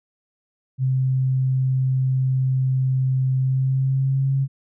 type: tone with pitch glide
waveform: sine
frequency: 130.81 to 135.74 Hz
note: C3 to C#3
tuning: 0 to -36 cents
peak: -17 dBFS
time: 0.78-4.48 s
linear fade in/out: 50 ms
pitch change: +64 cents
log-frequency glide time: 3.38-4.35 s
effects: none